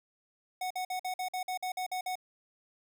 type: tone bursts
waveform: square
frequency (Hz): 738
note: F#5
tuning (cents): -5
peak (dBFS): -33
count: 11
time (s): 0.61-2.155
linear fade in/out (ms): 5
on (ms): 95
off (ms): 50
effects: none